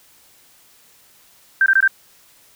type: tone bursts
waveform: sine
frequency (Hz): 1568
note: G6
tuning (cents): 0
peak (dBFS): -10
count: 4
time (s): 1.61-1.877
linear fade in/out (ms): 2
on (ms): 51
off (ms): 21
effects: white hiss -52 dBFS RMS until 2.55 s